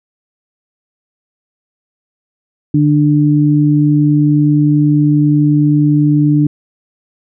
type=tone pair together; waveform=sine; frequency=148.38 / 296.3 Hz; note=D3 / D4; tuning=+18 / +15 cents; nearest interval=octave; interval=1197 cents; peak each=-10 dBFS; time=2.74-6.47 s; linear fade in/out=5 ms; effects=none